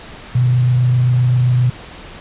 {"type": "tone with frequency modulation", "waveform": "sine", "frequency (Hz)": 124.1, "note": "B2", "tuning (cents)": 9, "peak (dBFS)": -10, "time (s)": [0.35, 1.7], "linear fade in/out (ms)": 5, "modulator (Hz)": 27.6, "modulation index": 0.22, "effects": ["pink hiss -35 dBFS RMS until 2.2 s", "resampled to 8000 Hz"]}